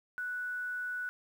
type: tone with quantisation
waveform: sine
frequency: 1480 Hz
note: F#6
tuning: in tune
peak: -34 dBFS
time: 0.18-1.09 s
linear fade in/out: 0 ms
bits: 10
effects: none